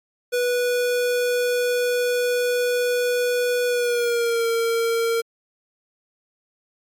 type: tone with pitch glide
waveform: square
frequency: 490.3 to 460.1 Hz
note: B4 to A#4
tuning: -13 to -23 cents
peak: -20 dBFS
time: 0.32-5.22 s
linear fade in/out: 20 ms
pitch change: -110 cents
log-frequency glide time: 3.67-4.47 s
effects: AAC 64 kbps